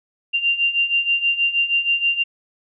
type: beating tone pair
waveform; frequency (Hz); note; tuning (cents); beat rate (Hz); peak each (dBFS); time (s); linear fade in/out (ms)
sine; 2777 / 2783.3; F7 / F7; -10 / -7; 6.3; -22 / -18; 0.33-2.24; 20
effects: none

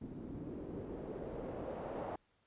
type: noise with low-pass filter sweep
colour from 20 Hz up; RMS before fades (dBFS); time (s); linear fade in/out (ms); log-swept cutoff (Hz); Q
white; -44; 0.01-2.16; 5; 250 to 690; 1.8
effects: pink hiss -75 dBFS RMS until 2.46 s + resampled to 8000 Hz

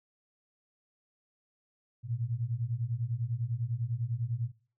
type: beating tone pair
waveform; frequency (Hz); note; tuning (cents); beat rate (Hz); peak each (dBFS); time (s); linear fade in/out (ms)
sine; 112.1 / 122.1; A2 / B2; +33 / -19; 10; -34 / -33; 2.03-4.52; 50
effects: noise-tail reverb RT60 0.4 s tail -21 dB re dry

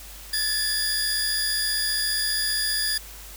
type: tone cluster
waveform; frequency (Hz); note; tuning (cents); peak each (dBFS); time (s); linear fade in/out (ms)
sawtooth; 1690 / 1765 / 4862; G#6 / A6 / D#8; +30 / +5 / -41; -28 / -28 / -21; 0.33-2.98; 5
effects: added 50 Hz sine -43 dBFS peak until 3.36 s + white hiss -43 dBFS RMS until 3.36 s

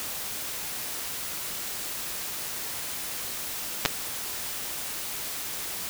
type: clicks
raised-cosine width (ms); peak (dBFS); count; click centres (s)
0.2; -3; 2; 3.852 / 3.859
effects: white hiss -34 dBFS RMS until 5.89 s

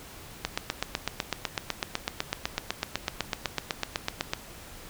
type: click train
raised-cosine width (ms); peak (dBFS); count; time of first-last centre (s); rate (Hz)
0.2; -9; 32; 0.45-4.335; 7.98
effects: pink hiss -46 dBFS RMS until 4.89 s

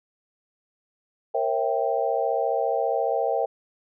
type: chord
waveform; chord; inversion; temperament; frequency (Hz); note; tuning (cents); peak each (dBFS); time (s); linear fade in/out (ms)
sine; A# diminished seventh; none; equal with one note detuned; 466.2 / 540.8 / 659.3 / 784; A#4 / C#5 / E5 / G5; 0 / -43 / 0 / 0; -27; 1.34-3.46; 10
effects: none

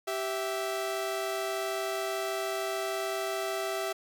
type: tone pair together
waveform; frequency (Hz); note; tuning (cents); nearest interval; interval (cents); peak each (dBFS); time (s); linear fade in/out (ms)
sawtooth; 388.9 / 659.3; G4 / E5; -14 / 0; major sixth; 914; -30 / -29; 0.07-3.93; 10
effects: none

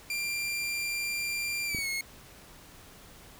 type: tone with pitch glide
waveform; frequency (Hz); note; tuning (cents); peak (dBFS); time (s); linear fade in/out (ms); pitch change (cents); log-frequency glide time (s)
sawtooth; 2378 to 2168; D7 to C#7; +21 to -39; -27; 0.1-2.01; 2; -160; 1.66-1.88
type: clicks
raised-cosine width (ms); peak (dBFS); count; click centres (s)
3; -23 / -32; 2; 1.748 / 1.787
effects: pink hiss -52 dBFS RMS until 3.39 s

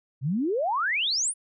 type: exponential sweep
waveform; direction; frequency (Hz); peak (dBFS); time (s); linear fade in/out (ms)
sine; up; 121.3 to 10210; -23; 0.21-1.34; 50
effects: none

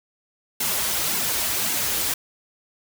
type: noise with flanger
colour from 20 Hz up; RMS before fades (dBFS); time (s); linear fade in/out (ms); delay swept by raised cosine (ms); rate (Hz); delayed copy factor
white; -24; 0.6-2.14; 5; 1.6 to 7; 1.8; -0.7
effects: none

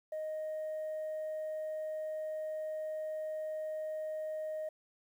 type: tone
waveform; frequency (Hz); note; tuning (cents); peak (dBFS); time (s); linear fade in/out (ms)
sine; 622.3; D#5; 0; -34; 0.12-4.69; 5
effects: tanh soft clip ceiling -34 dBFS + 11-bit

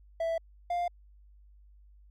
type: tone pair in turn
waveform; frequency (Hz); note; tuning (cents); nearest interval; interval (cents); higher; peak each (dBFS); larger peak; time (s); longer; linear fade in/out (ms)
triangle; 660 / 700.5; E5 / F5; +2 / +5; minor second; 103; second; -26; neither; 0.2-0.38 / 0.7-0.88; neither; 5
effects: added 50 Hz sine -54 dBFS peak until 2.1 s

